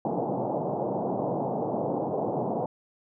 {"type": "band-pass noise", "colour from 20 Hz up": "white", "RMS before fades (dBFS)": -29, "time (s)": [0.05, 2.66], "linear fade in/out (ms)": 2, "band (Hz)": [120, 840], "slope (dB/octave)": 48, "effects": []}